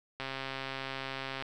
click train, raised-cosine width 0.3 ms, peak -21 dBFS, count 165, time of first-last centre 0.2-1.424 s, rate 134 Hz, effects none

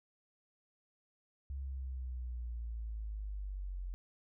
sine linear sweep, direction down, 68.7 to 44.21 Hz, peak -38 dBFS, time 1.5-3.94 s, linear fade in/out 0 ms, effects none

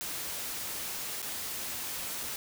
white noise with dropouts, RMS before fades -37 dBFS, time 0.01-2.36 s, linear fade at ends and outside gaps 0 ms, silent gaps 1.219-1.227 s, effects none

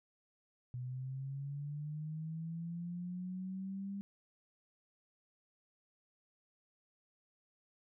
sine linear sweep, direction up, 123.47 to 200 Hz, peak -39 dBFS, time 0.74-4.01 s, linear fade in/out 0 ms, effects none

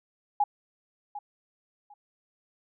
sine tone with echo, 825 Hz, G#5, 12 cents flat, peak -20 dBFS, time 0.4-0.44 s, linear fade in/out 5 ms, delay 750 ms, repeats 2, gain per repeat -14 dB, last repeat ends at 1.94 s, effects none

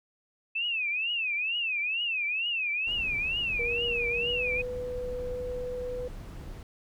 sine tone with vibrato, 2595 Hz, E7, 28 cents flat, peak -27 dBFS, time 0.55-4.62 s, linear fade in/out 10 ms, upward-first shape triangle, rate 2.2 Hz, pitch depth 210 cents each way
brown noise, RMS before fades -41 dBFS, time 2.87-6.63 s, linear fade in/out 2 ms
sine tone with pitch glide, 475.2 to 497.1 Hz, A#4 to B4, +33 to +11 cents, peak -32 dBFS, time 3.59-6.08 s, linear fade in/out 5 ms, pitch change +78 cents, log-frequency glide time 4.22-4.42 s
effects none

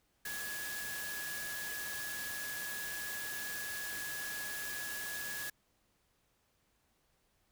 sine tone in noise, 1680 Hz, G#6, 19 cents sharp, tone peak -41 dBFS, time 0.25-5.5 s, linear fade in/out 5 ms, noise white, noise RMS -43 dBFS, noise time 0.25-5.5 s, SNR -1 dB, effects pink hiss -75 dBFS RMS until 7.51 s

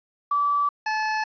sine / 25% pulse tone pair in turn, 1155 / 865.3 Hz, D6 / A5, -29 / -29 cents, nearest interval perfect fourth, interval 500 cents, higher first, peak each -19 dBFS, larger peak neither, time 0.31-0.69 / 0.86-1.24 s, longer neither, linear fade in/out 5 ms, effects resampled to 11025 Hz + 9-bit

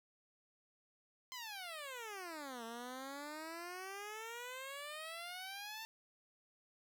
10% pulse exponential two-way sweep, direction down then up, 1046.5 to 225.4 to 901 Hz, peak -37 dBFS, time 1.32-5.85 s, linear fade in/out 0 ms, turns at 2.64 s, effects none

